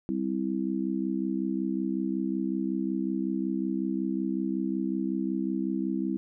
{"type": "harmonic tone", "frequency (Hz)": 65.41, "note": "C2", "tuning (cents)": 0, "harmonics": [3, 4, 5], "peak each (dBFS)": [-31, -31, -31], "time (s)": [0.09, 6.17], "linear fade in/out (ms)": 0, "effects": []}